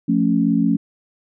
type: chord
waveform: sine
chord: F augmented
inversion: none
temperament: equal with one note detuned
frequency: 174.61 / 220.6 / 277.2 Hz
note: F3 / A3 / C#4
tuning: 0 / +5 / 0 cents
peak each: -20 / -18 / -18 dBFS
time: 0.08-0.77 s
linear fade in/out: 10 ms
effects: none